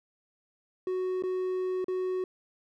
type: tone with dropouts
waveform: triangle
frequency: 370 Hz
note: F#4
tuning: in tune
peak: -26 dBFS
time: 0.87-2.24 s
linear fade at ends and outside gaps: 2 ms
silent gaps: 1.224-1.236 / 1.844-1.882 s
effects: none